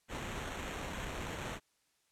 pink noise with sample-and-hold, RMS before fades -41 dBFS, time 0.08-1.6 s, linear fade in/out 50 ms, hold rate 4900 Hz, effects white hiss -75 dBFS RMS until 2.11 s + low-pass 10000 Hz 12 dB/octave

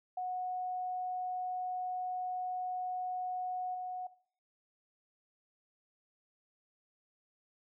sine tone with level steps, 733 Hz, F#5, 16 cents flat, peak -34 / -37 dBFS, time 0.17-4.07 s, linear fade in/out 5 ms, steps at 3.74 s, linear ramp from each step 10 ms, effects noise-tail reverb RT60 0.5 s tail -18 dB re dry

